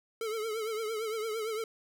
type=tone with vibrato; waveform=square; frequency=440 Hz; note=A4; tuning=in tune; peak=-33 dBFS; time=0.21-1.64 s; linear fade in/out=2 ms; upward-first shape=triangle; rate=8.8 Hz; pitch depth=87 cents each way; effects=none